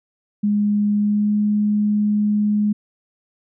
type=tone with pitch glide; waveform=sine; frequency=206.9 to 208.9 Hz; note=G#3 to G#3; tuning=-6 to +10 cents; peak=-15 dBFS; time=0.43-2.73 s; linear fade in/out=10 ms; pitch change=+16 cents; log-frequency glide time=0.95-1.34 s; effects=none